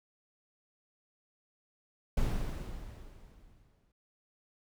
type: noise with exponential decay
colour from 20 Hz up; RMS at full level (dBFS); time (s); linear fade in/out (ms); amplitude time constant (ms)
brown; -29; 2.17-3.92; 5; 380
effects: none